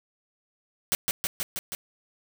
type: noise with echo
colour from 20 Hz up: white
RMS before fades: -24 dBFS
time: 0.92-0.95 s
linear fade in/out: 0 ms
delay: 160 ms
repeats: 5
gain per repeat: -2 dB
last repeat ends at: 1.75 s
effects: none